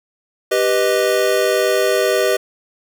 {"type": "chord", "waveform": "square", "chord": "G augmented", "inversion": "none", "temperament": "equal", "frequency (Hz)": [392, 493.9, 622.3], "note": ["G4", "B4", "D#5"], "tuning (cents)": [0, 0, 0], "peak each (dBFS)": -19, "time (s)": [0.51, 2.37], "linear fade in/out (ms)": 10, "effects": []}